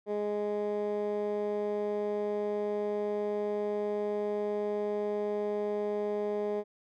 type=tone with band-pass filter; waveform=15% pulse; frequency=207.7 Hz; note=G#3; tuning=in tune; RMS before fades=-32 dBFS; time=0.06-6.64 s; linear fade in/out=50 ms; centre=440 Hz; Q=1.8; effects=none